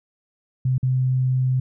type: tone with dropouts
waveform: sine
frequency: 128.9 Hz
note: C3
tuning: 26 cents flat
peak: -17 dBFS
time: 0.65-1.6 s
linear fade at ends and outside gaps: 5 ms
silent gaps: 0.781-0.829 s
effects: none